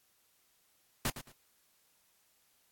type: noise with echo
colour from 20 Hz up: pink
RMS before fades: -32 dBFS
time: 1.05-1.1 s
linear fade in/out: 2 ms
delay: 110 ms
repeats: 2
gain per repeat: -12 dB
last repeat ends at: 1.32 s
effects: white hiss -71 dBFS RMS until 2.71 s + AAC 64 kbps